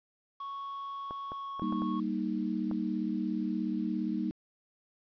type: tone with pitch glide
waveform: triangle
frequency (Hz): 1108.7 to 1101.7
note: C#6 to C#6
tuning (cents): 0 to -11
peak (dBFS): -35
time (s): 0.4-2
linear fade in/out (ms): 5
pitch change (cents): -11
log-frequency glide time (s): 1.25-1.73
type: clicks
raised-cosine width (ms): 1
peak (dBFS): -27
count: 6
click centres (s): 1.109 / 1.319 / 1.596 / 1.725 / 1.82 / 2.713
type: chord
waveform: sine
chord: Eb major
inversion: first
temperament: equal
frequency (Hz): 196 / 233.1 / 311.1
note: G3 / Bb3 / Eb4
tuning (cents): 0 / 0 / 0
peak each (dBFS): -34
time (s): 1.62-4.31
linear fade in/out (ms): 0
effects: resampled to 11025 Hz + 10-bit